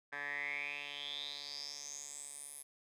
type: tone with band-pass filter sweep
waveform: 10% pulse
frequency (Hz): 143.9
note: D3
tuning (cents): -35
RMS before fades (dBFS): -44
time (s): 0.12-2.63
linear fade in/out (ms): 10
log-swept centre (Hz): 1600 to 11000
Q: 8.3
effects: none